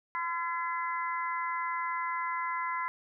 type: harmonic tone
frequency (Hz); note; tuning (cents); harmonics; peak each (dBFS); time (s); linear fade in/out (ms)
339.6; F4; -48; 3 / 4 / 5 / 6; -32 / -39 / -42 / -38; 0.15-2.88; 0
effects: none

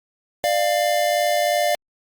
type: tone pair together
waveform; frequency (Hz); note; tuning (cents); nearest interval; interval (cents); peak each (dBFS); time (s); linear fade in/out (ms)
square; 595 / 697.8; D5 / F5; +22 / -2; minor third; 276; -21; 0.44-1.75; 0
effects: Opus 48 kbps

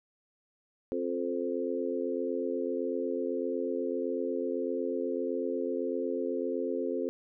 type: harmonic tone with a mistuned harmonic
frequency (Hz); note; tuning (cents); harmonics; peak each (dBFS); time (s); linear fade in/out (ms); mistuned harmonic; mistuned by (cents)
88; F2; +14; 3 / 4 / 5 / 6; -35 / -35 / -34 / -36; 0.92-7.09; 0; 6; -21
effects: none

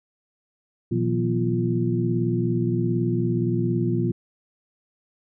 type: tone cluster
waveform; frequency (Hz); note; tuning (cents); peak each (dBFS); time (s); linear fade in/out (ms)
sine; 120.5 / 161.9 / 179.4 / 243.5 / 346.3; B2 / E3 / F3 / B3 / F4; -42 / -31 / +47 / -24 / -15; -24 / -30 / -27 / -28 / -26; 0.91-4.12; 10
effects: none

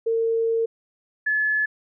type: tone pair in turn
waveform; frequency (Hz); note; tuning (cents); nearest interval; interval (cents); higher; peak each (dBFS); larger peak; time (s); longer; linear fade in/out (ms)
sine; 455.1 / 1718.2; A#4 / A6; -42 / -42; octave + major seventh; 2300; second; -19; neither; 0.06-0.66 / 1.26-1.66; first; 10
effects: none

